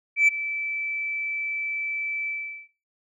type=tone with ADSR envelope; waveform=sine; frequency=2318 Hz; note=D7; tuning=23 cents flat; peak=-10 dBFS; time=0.16-2.69 s; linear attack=120 ms; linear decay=13 ms; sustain=-15 dB; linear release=410 ms; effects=noise-tail reverb RT60 0.3 s tail -18 dB re dry + tanh soft clip ceiling -12 dBFS